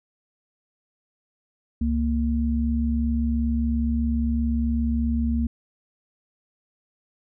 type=tone pair together; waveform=sine; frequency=68.94 / 231.9 Hz; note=C#2 / A#3; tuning=-9 / -9 cents; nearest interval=octave + major sixth; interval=2100 cents; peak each=-23 dBFS; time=1.81-5.47 s; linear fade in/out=5 ms; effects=none